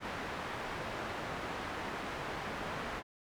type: low-pass noise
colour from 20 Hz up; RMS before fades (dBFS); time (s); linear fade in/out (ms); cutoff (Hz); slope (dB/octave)
white; -40; 0-3.03; 50; 1500; 12
effects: none